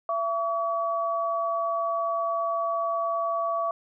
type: tone pair together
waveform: sine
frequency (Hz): 672 / 1137.4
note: E5 / C#6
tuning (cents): +33 / +44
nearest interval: major sixth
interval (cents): 911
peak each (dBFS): -27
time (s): 0.09-3.71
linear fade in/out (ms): 2
effects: none